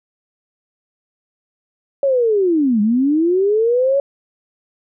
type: linear two-way sweep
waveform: sine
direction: down then up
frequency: 565 to 202.1 to 565 Hz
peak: -12 dBFS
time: 2.03-4 s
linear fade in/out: 2 ms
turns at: 2.81 s
effects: none